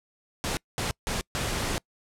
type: noise bursts at uneven times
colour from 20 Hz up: pink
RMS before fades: -29 dBFS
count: 4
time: 0.44-0.57 / 0.78-0.91 / 1.07-1.21 / 1.35-1.78 s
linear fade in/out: 0 ms
effects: noise-tail reverb RT60 0.1 s tail -26 dB re dry + low-pass 10000 Hz 12 dB/octave